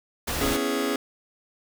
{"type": "noise", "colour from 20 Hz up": "pink", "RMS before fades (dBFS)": -28, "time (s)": [0.27, 0.57], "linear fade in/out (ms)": 10}
{"type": "chord", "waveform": "sawtooth", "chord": "C# minor seventh", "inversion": "third", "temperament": "just", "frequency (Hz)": [249.5, 277.2, 332.6, 415.8], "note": ["B3", "C#4", "E4", "G#4"], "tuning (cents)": [18, 0, 16, 2], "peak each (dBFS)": [-27, -24, -28, -24], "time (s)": [0.41, 0.96], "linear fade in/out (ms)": 2}
{"effects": []}